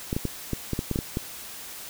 clicks, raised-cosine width 3 ms, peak -13 dBFS, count 10, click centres 0.129 / 0.165 / 0.253 / 0.533 / 0.733 / 0.791 / 0.913 / 0.959 / 0.989 / 1.171 s, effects white hiss -40 dBFS RMS until 1.89 s

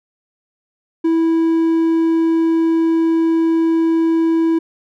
triangle tone, 327.8 Hz, E4, 10 cents flat, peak -10 dBFS, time 1.04-4.59 s, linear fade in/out 10 ms, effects none

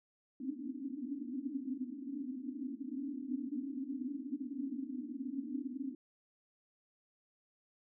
pink band-pass noise, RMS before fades -41 dBFS, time 0.4-5.95 s, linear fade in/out 5 ms, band 250 to 290 Hz, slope 96 dB/octave, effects none

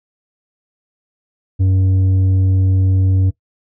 triangle tone with tanh clipping, 94.6 Hz, F#2, 39 cents sharp, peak -12 dBFS, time 1.59-3.31 s, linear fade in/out 20 ms, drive 11 dB, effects noise-tail reverb RT60 0.1 s tail -18 dB re dry

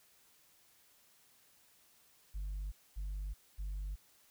sine tone bursts, 49.08 Hz, G1, 3 cents sharp, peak -35 dBFS, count 3, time 2.34-3.96 s, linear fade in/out 20 ms, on 380 ms, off 240 ms, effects tanh soft clip ceiling -36 dBFS + white hiss -67 dBFS RMS until 4.3 s

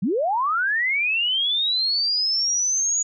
sine linear sweep, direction up, 155.56 to 6840 Hz, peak -19 dBFS, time 0.02-3.03 s, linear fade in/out 10 ms, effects none

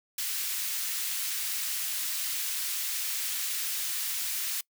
white high-pass noise, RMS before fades -32 dBFS, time 0.18-4.61 s, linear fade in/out 5 ms, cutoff 1900 Hz, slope 12 dB/octave, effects noise-tail reverb RT60 0.1 s tail -24 dB re dry

